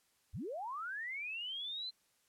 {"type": "linear sweep", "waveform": "sine", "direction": "up", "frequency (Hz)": [45.76, 4134], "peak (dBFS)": -39, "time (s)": [0.33, 1.91], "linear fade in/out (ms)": 20, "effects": ["white hiss -74 dBFS RMS until 2.28 s", "low-pass 12000 Hz 12 dB/octave"]}